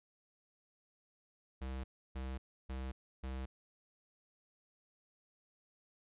square tone bursts, 65.3 Hz, C2, 3 cents flat, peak -40 dBFS, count 4, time 1.61-3.46 s, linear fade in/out 10 ms, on 230 ms, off 310 ms, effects resampled to 8000 Hz

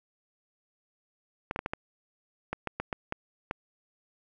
clicks, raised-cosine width 0.5 ms, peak -16 dBFS, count 11, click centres 1.511 / 1.561 / 1.591 / 1.661 / 1.735 / 2.53 / 2.673 / 2.8 / 2.928 / 3.124 / 3.511 s, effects none

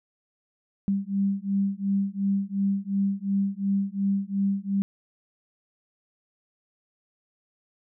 sine beating tone pair, 196 / 198.8 Hz, G3 / G3, 0 / +25 cents, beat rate 2.8 Hz, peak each -26 / -26 dBFS, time 0.88-4.82 s, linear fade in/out 0 ms, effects none

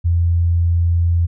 sine tone, 85.3 Hz, F2, 40 cents flat, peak -12 dBFS, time 0.04-1.27 s, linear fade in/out 20 ms, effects none

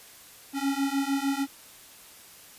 square beating tone pair, 272.8 / 279.4 Hz, C#4 / C#4, -28 / +14 cents, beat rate 6.6 Hz, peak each -29 dBFS, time 0.53-1.47 s, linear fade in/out 50 ms, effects white hiss -50 dBFS RMS until 2.58 s + resampled to 32000 Hz

